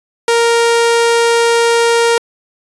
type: tone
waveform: sawtooth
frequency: 466.2 Hz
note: A#4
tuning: in tune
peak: -5 dBFS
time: 0.28-2.18 s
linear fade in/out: 2 ms
effects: resampled to 24000 Hz